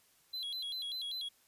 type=tone with vibrato; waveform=triangle; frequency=3666 Hz; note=A#7; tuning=30 cents flat; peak=-36 dBFS; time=0.33-1.29 s; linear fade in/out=10 ms; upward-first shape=square; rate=5.1 Hz; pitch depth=170 cents each way; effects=white hiss -68 dBFS RMS until 1.47 s + resampled to 32000 Hz